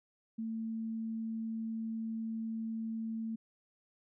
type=tone; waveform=sine; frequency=224 Hz; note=A3; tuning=31 cents sharp; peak=-35 dBFS; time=0.38-3.36 s; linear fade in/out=10 ms; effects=none